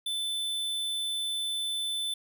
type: tone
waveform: square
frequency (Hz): 3520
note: A7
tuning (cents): 0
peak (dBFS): -30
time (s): 0.06-2.14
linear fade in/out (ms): 5
effects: none